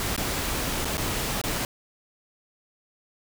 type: noise with dropouts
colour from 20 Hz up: pink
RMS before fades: -28 dBFS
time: 0-1.65 s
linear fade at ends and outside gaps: 1 ms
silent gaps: 0.163-0.177 / 0.847-0.853 / 0.971-0.979 / 1.415-1.438 s
effects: none